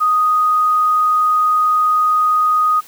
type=tone; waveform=sine; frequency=1244.5 Hz; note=D#6; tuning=in tune; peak=-11 dBFS; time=0-2.81 s; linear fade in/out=20 ms; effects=white hiss -42 dBFS RMS until 2.87 s + high-pass 150 Hz 12 dB/octave